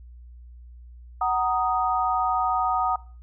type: chord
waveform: sine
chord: D# minor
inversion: first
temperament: just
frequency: 746.7 / 933.4 / 1244.5 Hz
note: F#5 / A#5 / D#6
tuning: +16 / +2 / 0 cents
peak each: -24 / -27 / -25 dBFS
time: 1.21-2.96 s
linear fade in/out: 5 ms
effects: noise-tail reverb RT60 0.4 s tail -21 dB re dry + added 60 Hz sine -42 dBFS peak until 3.22 s